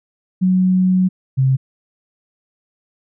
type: tone pair in turn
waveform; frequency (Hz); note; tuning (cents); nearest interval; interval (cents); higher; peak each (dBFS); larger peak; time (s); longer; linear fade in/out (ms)
sine; 185 / 132.42; F#3 / C3; 0 / +21; tritone; 579; first; -11; neither; 0.41-1.09 / 1.37-1.57; first; 20
effects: none